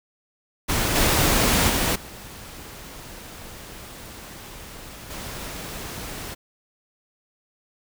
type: noise with level steps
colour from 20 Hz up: pink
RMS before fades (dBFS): -23 / -19 / -22 / -40 / -34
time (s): 0.68-6.35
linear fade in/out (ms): 20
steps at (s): 0.95 / 1.69 / 1.95 / 5.1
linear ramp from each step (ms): 10
effects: none